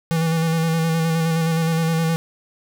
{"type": "tone with vibrato", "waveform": "square", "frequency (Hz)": 163.4, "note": "E3", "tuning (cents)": -15, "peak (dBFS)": -18, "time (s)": [0.11, 2.16], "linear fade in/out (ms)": 0, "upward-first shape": "square", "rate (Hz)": 9.6, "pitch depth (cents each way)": 23, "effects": []}